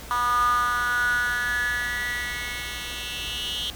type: tone with high-pass filter sweep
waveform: 10% pulse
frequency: 243.5 Hz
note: B3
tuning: 24 cents flat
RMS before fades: -26 dBFS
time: 0.11-3.7 s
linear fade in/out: 0 ms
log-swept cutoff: 1100 to 3100 Hz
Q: 9.6
effects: added 60 Hz sine -41 dBFS peak until 3.75 s + pink hiss -41 dBFS RMS until 3.75 s